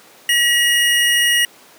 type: tone pair together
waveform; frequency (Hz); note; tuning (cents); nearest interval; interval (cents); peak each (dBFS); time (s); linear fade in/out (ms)
square; 1919.7 / 2872; B6 / F7; -50 / +48; perfect fifth; 698; -16 / -16; 0.29-1.45; 2
effects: pink hiss -45 dBFS RMS until 1.78 s + high-pass 300 Hz 12 dB/octave